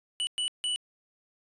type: tone bursts at uneven times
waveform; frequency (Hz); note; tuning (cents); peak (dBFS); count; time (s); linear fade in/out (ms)
square; 2960; F#7; 0; -28; 3; 0.2-0.27 / 0.38-0.48 / 0.64-0.76; 0
effects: resampled to 24000 Hz